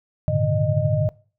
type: tone cluster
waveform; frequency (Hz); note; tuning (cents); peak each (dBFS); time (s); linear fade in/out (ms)
sine; 100.1 / 114.1 / 138.4 / 150.4 / 616; G2 / A#2 / C#3 / D3 / D#5; +37 / -37 / -2 / +42 / -17; -24; 0.28-1.09; 0
effects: noise-tail reverb RT60 0.4 s tail -22 dB re dry